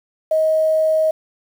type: tone with quantisation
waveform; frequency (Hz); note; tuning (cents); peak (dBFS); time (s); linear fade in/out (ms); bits
sine; 631; D#5; +24; -13; 0.31-1.11; 5; 7
effects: none